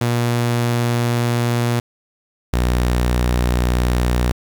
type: tone pair in turn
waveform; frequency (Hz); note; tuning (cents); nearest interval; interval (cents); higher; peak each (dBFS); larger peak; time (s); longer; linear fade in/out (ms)
sawtooth; 119.4 / 60.92; A#2 / B1; +42 / -23; octave; 1165; first; -12 / -11; second; 0.01-1.8 / 2.53-4.32; neither; 5
effects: 7-bit